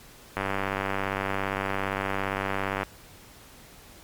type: click train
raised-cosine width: 0.5 ms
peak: -12 dBFS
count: 241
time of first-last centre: 0.37-2.832 s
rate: 97.5 Hz
effects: pink hiss -50 dBFS RMS until 4.03 s + MP3 96 kbps